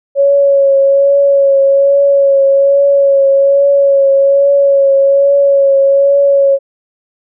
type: tone with vibrato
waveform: sine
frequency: 555 Hz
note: C#5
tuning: 2 cents sharp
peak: -5 dBFS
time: 0.15-6.59 s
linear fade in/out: 50 ms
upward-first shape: triangle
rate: 1.2 Hz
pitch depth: 26 cents each way
effects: none